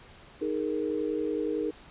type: chord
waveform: sine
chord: D# suspended fourth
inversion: none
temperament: equal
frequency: 311.1 / 415.3 / 466.2 Hz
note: D#4 / G#4 / A#4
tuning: 0 / 0 / 0 cents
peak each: -31 / -32 / -32 dBFS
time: 0.41-1.71 s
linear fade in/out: 10 ms
effects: pink hiss -52 dBFS RMS until 1.9 s + resampled to 8000 Hz